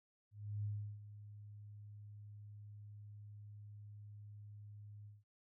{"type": "tone with ADSR envelope", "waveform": "sine", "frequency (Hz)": 103.83, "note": "G#2", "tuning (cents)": 0, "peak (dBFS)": -37, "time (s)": [0.31, 5.24], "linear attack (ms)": 330, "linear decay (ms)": 350, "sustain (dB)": -14, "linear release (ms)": 180, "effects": []}